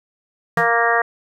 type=harmonic tone; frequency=233.1 Hz; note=A#3; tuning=in tune; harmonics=2 / 3 / 4 / 5 / 6 / 7 / 8; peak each=-22 / -20 / -25 / -21 / -26 / -22 / -20 dBFS; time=0.57-1.02 s; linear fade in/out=5 ms
type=tone with exponential decay; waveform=square; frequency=164.81 Hz; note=E3; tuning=in tune; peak=-19 dBFS; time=0.57-0.72 s; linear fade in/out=2 ms; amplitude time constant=32 ms
effects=none